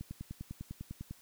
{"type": "click train", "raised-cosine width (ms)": 5, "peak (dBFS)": -29, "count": 12, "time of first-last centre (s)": [0.01, 1.11], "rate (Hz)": 10, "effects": ["white hiss -61 dBFS RMS until 1.21 s"]}